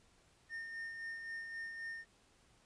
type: tone with tremolo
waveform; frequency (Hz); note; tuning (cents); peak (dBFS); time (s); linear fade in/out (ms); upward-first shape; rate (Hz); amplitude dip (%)
triangle; 1823; A#6; -39; -39; 0.49-2.05; 50; sine; 3.8; 40
effects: pink hiss -69 dBFS RMS until 2.65 s + resampled to 22050 Hz